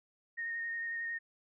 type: tone with vibrato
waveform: sine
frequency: 1849 Hz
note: A#6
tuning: 15 cents flat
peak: -35 dBFS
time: 0.37-1.19 s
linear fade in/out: 20 ms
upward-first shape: square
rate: 11 Hz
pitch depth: 12 cents each way
effects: none